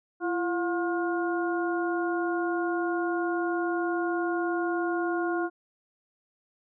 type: harmonic tone with a mistuned harmonic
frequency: 356.7 Hz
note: F4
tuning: 37 cents sharp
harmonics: 1 / 2 / 3 / 4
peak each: -27 / -33 / -37 / -34 dBFS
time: 0.2-5.5 s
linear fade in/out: 50 ms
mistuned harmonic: 1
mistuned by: -81 cents
effects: none